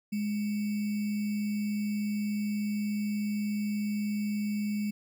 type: tone with sample-and-hold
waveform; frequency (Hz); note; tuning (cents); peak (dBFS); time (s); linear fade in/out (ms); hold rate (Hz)
sine; 208.3; G#3; +5; -28; 0.12-4.91; 10; 2450
effects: none